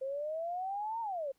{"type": "exponential two-way sweep", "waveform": "sine", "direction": "up then down", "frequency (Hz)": [523.3, 932.3, 523.3], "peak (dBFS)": -34, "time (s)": [0.01, 1.32], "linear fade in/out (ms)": 10, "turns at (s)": 1.01, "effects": ["pink hiss -75 dBFS RMS until 1.38 s"]}